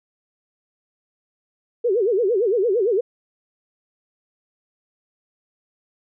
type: tone with vibrato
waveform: sine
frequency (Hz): 427.6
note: A4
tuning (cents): -49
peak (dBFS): -16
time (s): 1.84-3.01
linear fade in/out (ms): 10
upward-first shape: sine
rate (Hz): 8.8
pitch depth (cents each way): 250
effects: none